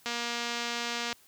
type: click train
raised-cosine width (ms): 0.2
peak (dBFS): -16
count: 254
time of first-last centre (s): 0.06-1.128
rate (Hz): 237
effects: white hiss -60 dBFS RMS until 1.27 s + high-pass 60 Hz 12 dB/octave